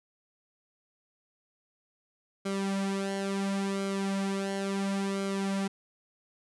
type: tone with flanger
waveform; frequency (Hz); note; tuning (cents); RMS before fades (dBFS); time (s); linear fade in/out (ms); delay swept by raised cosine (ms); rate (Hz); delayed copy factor
sawtooth; 196; G3; 0; -31; 2.45-5.68; 10; 1.1 to 4.3; 0.72; -0.7
effects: resampled to 24000 Hz